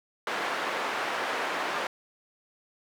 white band-pass noise, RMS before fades -31 dBFS, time 0.27-1.87 s, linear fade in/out 2 ms, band 410 to 1600 Hz, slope 12 dB/octave, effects none

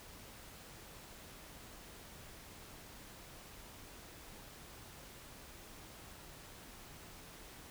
silence, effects pink hiss -54 dBFS RMS until 7.7 s

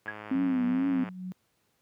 click train, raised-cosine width 0.5 ms, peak -26 dBFS, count 110, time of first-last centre 0.06-1.088 s, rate 106 Hz
sine tone with exponential decay, 1661.2 Hz, G#6, in tune, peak -27 dBFS, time 0.08-0.17 s, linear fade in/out 2 ms, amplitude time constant 19 ms
sine tone with vibrato, 260.3 Hz, C4, 9 cents flat, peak -24 dBFS, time 0.31-1.04 s, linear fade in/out 5 ms, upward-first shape triangle, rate 2.2 Hz, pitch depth 120 cents each way
sine tone with tremolo, 183.8 Hz, F#3, 11 cents flat, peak -33 dBFS, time 0.35-1.32 s, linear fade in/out 0 ms, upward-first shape triangle, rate 3.5 Hz, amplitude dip 60%
effects pink hiss -72 dBFS RMS until 1.81 s + high-pass 100 Hz 12 dB/octave

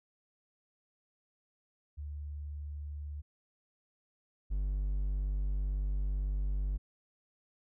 sine / triangle tone pair in turn, 73.42 / 49 Hz, D2 / G1, 0 / 0 cents, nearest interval perfect fifth, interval 700 cents, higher first, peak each -38 / -28 dBFS, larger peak second, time 1.97-3.22 / 4.5-6.78 s, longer second, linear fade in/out 20 ms, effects none

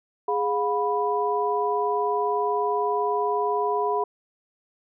sine tone cluster, 415.4 / 714 / 986 Hz, G#4 / F5 / B5, 0 / +38 / -3 cents, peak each -25 / -28 / -25 dBFS, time 0.28-4.04 s, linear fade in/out 5 ms, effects none

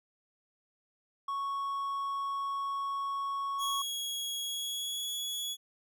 triangle tone, 1108 Hz, C#6, 1 cent flat, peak -30 dBFS, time 1.28-3.82 s, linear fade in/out 5 ms
sawtooth tone with pitch glide, 3322 to 3374 Hz, G#7 to G#7, 0 to +27 cents, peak -31 dBFS, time 3.58-5.57 s, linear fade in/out 50 ms, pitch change +27 cents, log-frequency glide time 4.41-5.1 s
effects none

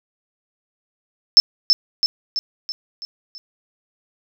sine tone with echo, 5274 Hz, E8, in tune, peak -4 dBFS, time 1.37-1.4 s, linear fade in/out 0 ms, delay 330 ms, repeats 6, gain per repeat -5 dB, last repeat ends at 3.38 s, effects none

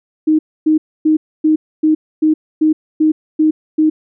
sine tone bursts, 311.1 Hz, D#4, in tune, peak -8 dBFS, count 10, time 0.27-3.9 s, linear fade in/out 10 ms, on 120 ms, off 270 ms, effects none

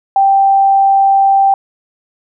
sine tone, 784 Hz, G5, in tune, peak -6 dBFS, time 0.16-1.54 s, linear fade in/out 2 ms, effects none

